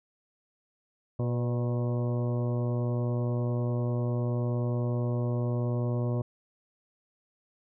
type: harmonic tone with a mistuned harmonic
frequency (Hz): 120.7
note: B2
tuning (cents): -39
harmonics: 1 / 2 / 3 / 4 / 5 / 6 / 7 / 8 / 9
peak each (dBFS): -27 / -35 / -37 / -39 / -39 / -50 / -53 / -49 / -49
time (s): 1.19-6.22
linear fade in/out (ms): 5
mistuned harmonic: 4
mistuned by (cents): +36
effects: none